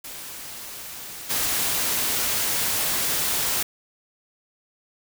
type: noise with level steps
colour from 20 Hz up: white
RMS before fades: -37 / -24 dBFS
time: 0.04-3.63 s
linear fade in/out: 5 ms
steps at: 1.29 s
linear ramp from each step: 20 ms
effects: none